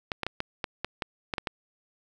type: clicks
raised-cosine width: 0.3 ms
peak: -13 dBFS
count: 10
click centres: 0.118 / 0.233 / 0.266 / 0.404 / 0.642 / 0.846 / 1.022 / 1.338 / 1.382 / 1.472 s
effects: 8-bit